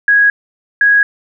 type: tone pair in turn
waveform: sine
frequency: 1656 / 1656 Hz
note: G#6 / G#6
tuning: -5 / -5 cents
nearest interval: unison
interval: 0 cents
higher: neither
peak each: -6 dBFS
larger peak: neither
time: 0.08-0.3 / 0.81-1.03 s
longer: neither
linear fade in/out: 2 ms
effects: none